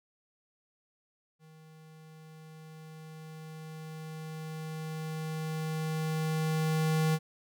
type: tone with level ramp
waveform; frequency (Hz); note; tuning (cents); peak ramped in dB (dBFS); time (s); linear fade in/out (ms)
square; 157.7; D#3; +24; -54 to -25; 1.39-7.19; 50
effects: none